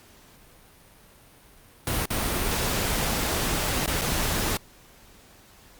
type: noise with dropouts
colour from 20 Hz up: pink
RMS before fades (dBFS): -26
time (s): 1.87-4.57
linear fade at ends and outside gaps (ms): 1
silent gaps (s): 2.056-2.104 / 3.861-3.877 / 4.012-4.018
effects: pink hiss -53 dBFS RMS until 5.79 s + Opus 48 kbps